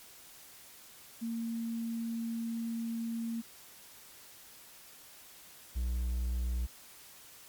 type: tone pair in turn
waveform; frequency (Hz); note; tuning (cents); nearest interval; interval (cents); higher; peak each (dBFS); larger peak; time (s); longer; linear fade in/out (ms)
sine / triangle; 229.6 / 60.81; A#3 / B1; -26 / -26; octave + major seventh; 2300; first; -33 / -28; second; 1.21-3.42 / 5.75-6.67; first; 20
effects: white hiss -54 dBFS RMS until 7.48 s + MP3 96 kbps